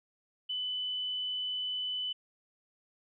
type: tone with frequency modulation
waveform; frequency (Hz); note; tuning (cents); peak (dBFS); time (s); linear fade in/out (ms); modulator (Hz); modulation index
sine; 3000; F#7; +23; -32; 0.49-2.13; 10; 44.7; 0.43
effects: none